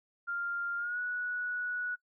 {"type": "tone with pitch glide", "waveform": "sine", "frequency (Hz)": [1396.9, 1468.9], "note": ["F6", "F#6"], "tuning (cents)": [0, -13], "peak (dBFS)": -32, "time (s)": [0.27, 1.96], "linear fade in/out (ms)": 20, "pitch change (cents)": 87, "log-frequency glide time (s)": [0.77, 0.99], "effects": ["noise-tail reverb RT60 0.1 s tail -22 dB re dry"]}